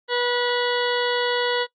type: harmonic tone with a mistuned harmonic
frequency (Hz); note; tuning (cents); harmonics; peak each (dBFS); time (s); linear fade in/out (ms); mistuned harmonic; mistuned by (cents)
487.5; B4; -23; 1 / 2 / 3 / 4 / 6 / 7 / 8 / 9; -23 / -28 / -30 / -29 / -32 / -32 / -36 / -35; 0.08-1.67; 50; 8; -27
effects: noise-tail reverb RT60 0.1 s tail -21 dB re dry + Opus 32 kbps